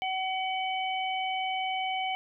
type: harmonic tone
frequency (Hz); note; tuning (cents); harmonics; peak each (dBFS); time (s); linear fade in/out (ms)
755; F#5; +35; 1 / 3 / 4; -30 / -35 / -36; 0.02-2.15; 0
effects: none